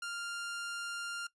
sawtooth tone, 1396.9 Hz, F6, in tune, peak -34 dBFS, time 0.02-1.27 s, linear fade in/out 5 ms, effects noise-tail reverb RT60 0.1 s tail -19 dB re dry + resampled to 24000 Hz

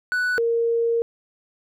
triangle / sine tone pair in turn, 1484 / 464.1 Hz, F#6 / A#4, +5 / -8 cents, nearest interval octave + minor sixth, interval 2013 cents, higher first, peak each -18 dBFS, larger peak neither, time 0.12-0.38 / 0.38-1.02 s, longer second, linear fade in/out 0 ms, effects none

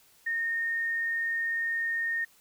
sine tone, 1839 Hz, A#6, 24 cents flat, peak -27 dBFS, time 0.26-2.25 s, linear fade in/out 10 ms, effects white hiss -61 dBFS RMS until 2.4 s

